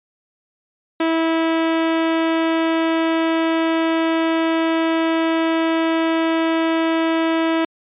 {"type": "tone", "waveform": "sawtooth", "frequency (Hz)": 326.1, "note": "E4", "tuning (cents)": -19, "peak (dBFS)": -12, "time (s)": [1, 7.65], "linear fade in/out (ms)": 5, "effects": ["resampled to 8000 Hz"]}